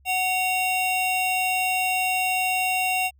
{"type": "tone pair together", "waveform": "square", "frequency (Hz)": [740, 2759], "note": ["F#5", "F7"], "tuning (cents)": [0, -22], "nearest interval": "octave + major seventh", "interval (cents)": 2278, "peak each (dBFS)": -25, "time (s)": [0.05, 3.11], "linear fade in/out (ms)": 50, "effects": ["added 68 Hz sine -54 dBFS peak until 3.19 s"]}